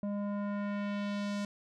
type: tone with low-pass filter sweep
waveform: square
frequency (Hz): 203.6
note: G#3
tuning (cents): -34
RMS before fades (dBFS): -35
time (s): 0.03-1.45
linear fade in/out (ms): 2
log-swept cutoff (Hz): 630 to 7000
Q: 1.1
effects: none